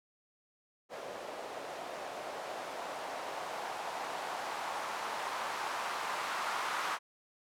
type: noise with low-pass filter sweep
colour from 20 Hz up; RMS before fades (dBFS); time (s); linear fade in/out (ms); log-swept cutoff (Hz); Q
violet; -39; 0.89-6.99; 50; 570 to 1100; 2
effects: none